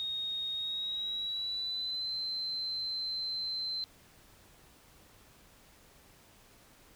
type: tone with pitch glide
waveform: sine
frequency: 3729 to 4090 Hz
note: A#7 to C8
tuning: 0 to -40 cents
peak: -33 dBFS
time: 0-3.84 s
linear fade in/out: 0 ms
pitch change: +160 cents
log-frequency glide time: 0.53-2.14 s
effects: pink hiss -60 dBFS RMS until 6.95 s